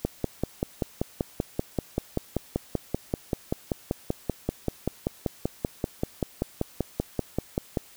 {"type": "click train", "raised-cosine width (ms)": 2, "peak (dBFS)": -11, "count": 41, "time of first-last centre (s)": [0.05, 7.772], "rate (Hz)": 5.18, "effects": ["white hiss -52 dBFS RMS until 7.96 s"]}